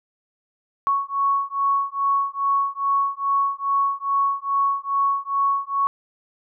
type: beating tone pair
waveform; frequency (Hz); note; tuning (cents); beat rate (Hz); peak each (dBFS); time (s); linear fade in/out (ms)
sine; 1108.7 / 1111.1; C#6 / C#6; 0 / +4; 2.4; -22; 0.87-5.87; 0
effects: none